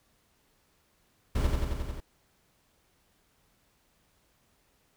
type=noise with echo; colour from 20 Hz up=brown; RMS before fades=-27 dBFS; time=1.35-1.47 s; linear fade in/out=5 ms; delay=89 ms; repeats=6; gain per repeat=-2 dB; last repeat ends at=2.004 s; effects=pink hiss -69 dBFS RMS until 4.96 s